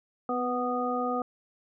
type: harmonic tone with a mistuned harmonic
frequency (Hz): 246.9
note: B3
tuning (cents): 0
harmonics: 1 / 2 / 3 / 5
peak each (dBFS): -32 / -32 / -32 / -32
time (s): 0.29-1.22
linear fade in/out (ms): 2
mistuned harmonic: 1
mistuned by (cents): +23
effects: none